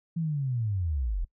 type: linear sweep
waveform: sine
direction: down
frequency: 170 to 36.71 Hz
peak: -26 dBFS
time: 0.16-1.25 s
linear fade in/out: 10 ms
effects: noise-tail reverb RT60 0.1 s tail -22 dB re dry